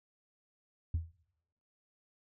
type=tone with exponential decay; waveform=sine; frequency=82.41 Hz; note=E2; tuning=in tune; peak=-25 dBFS; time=0.94-1.12 s; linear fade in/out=5 ms; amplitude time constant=39 ms; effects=noise-tail reverb RT60 0.9 s tail -26 dB re dry + tanh soft clip ceiling -26 dBFS